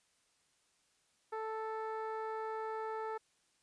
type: tone with low-pass filter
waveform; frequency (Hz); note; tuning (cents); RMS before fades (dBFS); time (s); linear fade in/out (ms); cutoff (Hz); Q
15% pulse; 440; A4; 0; -40; 1.32-3.18; 10; 1200; 0.8
effects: white hiss -74 dBFS RMS until 3.62 s + resampled to 22050 Hz